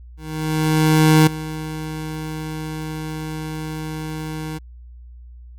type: tone with ADSR envelope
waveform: 25% pulse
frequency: 156.1 Hz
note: D#3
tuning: 6 cents sharp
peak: -5 dBFS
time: 0.17-4.59 s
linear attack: 1100 ms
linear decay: 4 ms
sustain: -17 dB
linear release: 20 ms
effects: added 60 Hz sine -37 dBFS peak until 5.58 s + MP3 96 kbps